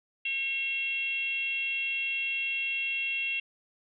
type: tone with frequency modulation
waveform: sine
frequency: 2725 Hz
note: F7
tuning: 43 cents flat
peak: -28 dBFS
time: 0.25-3.4 s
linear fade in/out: 5 ms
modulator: 557 Hz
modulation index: 0.58
effects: none